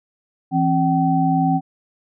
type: tone cluster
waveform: sine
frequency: 165.1 / 267.3 / 765 Hz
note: E3 / C4 / G5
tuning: +3 / +37 / -42 cents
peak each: -19 dBFS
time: 0.51-1.61 s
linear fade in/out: 50 ms
effects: none